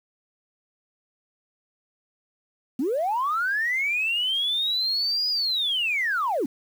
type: linear two-way sweep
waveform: sine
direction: up then down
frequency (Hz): 230 to 4980 to 230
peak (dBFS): -21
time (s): 2.79-6.46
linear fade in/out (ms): 5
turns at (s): 5.29
effects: tanh soft clip ceiling -18 dBFS + 8-bit